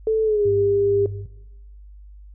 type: tone with pitch glide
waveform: sine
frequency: 439.7 to 400.9 Hz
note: A4 to G4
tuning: -1 to +39 cents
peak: -16 dBFS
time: 0.07-1.06 s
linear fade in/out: 2 ms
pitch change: -160 cents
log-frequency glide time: 0.24-0.49 s
type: tone with tremolo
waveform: sine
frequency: 100.2 Hz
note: G2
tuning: 38 cents sharp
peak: -25 dBFS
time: 0.45-1.26 s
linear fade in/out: 5 ms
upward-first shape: triangle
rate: 2.1 Hz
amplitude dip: 50%
effects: noise-tail reverb RT60 0.9 s tail -19 dB re dry + added 50 Hz sine -40 dBFS peak until 2.34 s